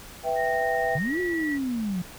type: chord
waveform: sine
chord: E minor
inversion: second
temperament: equal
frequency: 493.9 / 659.3 / 784 Hz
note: B4 / E5 / G5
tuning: 0 / 0 / 0 cents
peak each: -29 / -27 / -27 dBFS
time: 0.23-0.99 s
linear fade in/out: 50 ms
type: tone with pitch glide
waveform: sine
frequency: 1852 to 1939.6 Hz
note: A#6 to B6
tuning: -12 to -32 cents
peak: -29 dBFS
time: 0.35-1.59 s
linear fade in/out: 50 ms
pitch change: +80 cents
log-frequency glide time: 1.05-1.15 s
type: linear two-way sweep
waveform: sine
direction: up then down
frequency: 123.47 to 367.5 to 172 Hz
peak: -25 dBFS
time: 0.95-2.02 s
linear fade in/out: 5 ms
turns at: 1.2 s
effects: pink hiss -44 dBFS RMS until 2.18 s